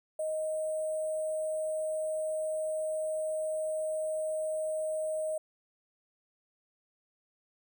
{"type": "tone with sample-and-hold", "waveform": "sine", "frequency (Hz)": 626, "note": "D#5", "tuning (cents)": 10, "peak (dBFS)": -30, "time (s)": [0.19, 5.38], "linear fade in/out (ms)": 5, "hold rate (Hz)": 8820, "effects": []}